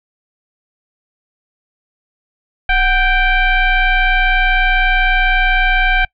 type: tone with frequency modulation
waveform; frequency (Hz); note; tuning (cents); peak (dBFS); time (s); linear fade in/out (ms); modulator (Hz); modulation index
sine; 802; G5; +39; -10; 2.69-6.05; 5; 772; 2.3
effects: noise-tail reverb RT60 0.1 s tail -25 dB re dry